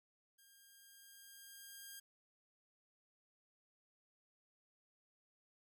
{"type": "tone with level ramp", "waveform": "5% pulse", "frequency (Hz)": 1611, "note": "G6", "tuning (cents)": 47, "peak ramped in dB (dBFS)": [-54, -39], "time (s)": [0.38, 2], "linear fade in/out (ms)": 10, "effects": []}